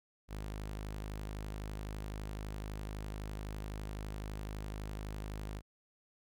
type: tone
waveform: sawtooth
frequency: 51.9 Hz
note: G#1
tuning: in tune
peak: -36 dBFS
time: 0.28-5.62 s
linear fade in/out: 50 ms
effects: none